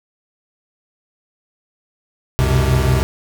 square tone cluster, 66.7 / 90.5 / 125 / 130.7 Hz, C2 / F#2 / B2 / C3, +34 / -38 / +21 / -1 cents, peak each -18 / -22 / -20 / -18 dBFS, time 2.39-3.03 s, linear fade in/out 0 ms, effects none

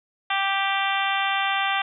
harmonic tone, 392 Hz, G4, in tune, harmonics 2 / 3 / 4 / 5 / 6 / 7 / 8 / 9, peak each -26 / -28 / -29 / -30 / -31 / -31 / -32 / -33 dBFS, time 0.3-1.82 s, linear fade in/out 5 ms, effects none

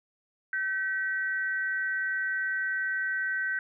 sine tone pair together, 1534.2 / 1924 Hz, G6 / B6, -38 / -46 cents, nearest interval major third, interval 392 cents, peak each -28 / -34 dBFS, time 0.53-3.59 s, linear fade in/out 2 ms, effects none

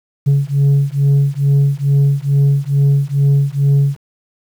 sine beating tone pair, 139.2 / 141.5 Hz, C#3 / C#3, +8 / +36 cents, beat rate 2.3 Hz, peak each -11 dBFS, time 0.26-3.97 s, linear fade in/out 20 ms, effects tanh soft clip ceiling -7 dBFS + 7-bit

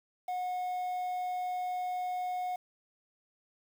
triangle tone with quantisation, 728 Hz, F#5, 28 cents flat, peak -30 dBFS, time 0.28-2.56 s, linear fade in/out 5 ms, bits 9, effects none

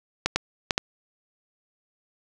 clicks, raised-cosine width 0.2 ms, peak -4 dBFS, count 4, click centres 0.26 / 0.36 / 0.708 / 0.779 s, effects none

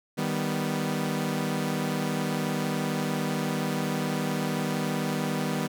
sawtooth chord, Eb augmented, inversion none, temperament equal, 155.56 / 196 / 246.9 Hz, Eb3 / G3 / B3, 0 / 0 / 0 cents, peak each -27 dBFS, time 0.17-5.68 s, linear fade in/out 20 ms, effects none

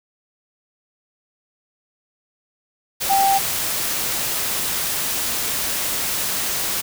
sine tone in noise, 784 Hz, G5, in tune, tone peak -14 dBFS, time 3.09-3.39 s, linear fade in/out 20 ms, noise white, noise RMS -23 dBFS, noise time 3-6.82 s, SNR +6 dB, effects none

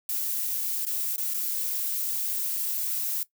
violet noise with dropouts, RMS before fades -29 dBFS, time 0.09-3.23 s, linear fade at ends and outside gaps 2 ms, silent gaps 0.852-0.866 / 1.161-1.18 / 1.338-1.343 s, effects noise-tail reverb RT60 0.1 s tail -17 dB re dry

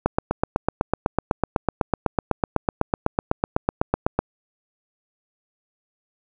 click train, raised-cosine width 1 ms, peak -4 dBFS, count 34, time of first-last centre 0.06-4.19 s, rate 7.99 Hz, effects none

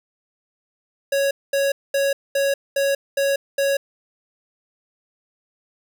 square tone bursts, 554.4 Hz, C#5, in tune, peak -18 dBFS, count 7, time 1.12-3.77 s, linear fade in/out 5 ms, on 190 ms, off 220 ms, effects none

